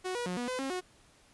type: tone with pitch steps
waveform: sawtooth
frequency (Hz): 369.2 / 483.5 / 180.4 / 243.5 / 508 / 269.2 / 365.1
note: F#4 / B4 / F#3 / B3 / B4 / C4 / F#4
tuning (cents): -4 / -37 / -44 / -24 / +49 / +49 / -23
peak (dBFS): -29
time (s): 0.04-0.81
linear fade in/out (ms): 20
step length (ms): 110
effects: pink hiss -62 dBFS RMS until 1.33 s + resampled to 24000 Hz